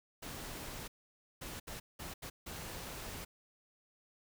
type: noise bursts at uneven times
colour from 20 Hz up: pink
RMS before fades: -45 dBFS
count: 6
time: 0.22-0.88 / 1.41-1.6 / 1.67-1.8 / 1.99-2.14 / 2.22-2.3 / 2.46-3.25 s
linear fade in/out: 10 ms
effects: none